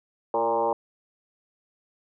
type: tone with frequency modulation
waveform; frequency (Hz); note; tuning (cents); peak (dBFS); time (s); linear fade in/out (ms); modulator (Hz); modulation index
sine; 694; F5; -11; -21; 0.34-0.73; 2; 117; 2.6
effects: none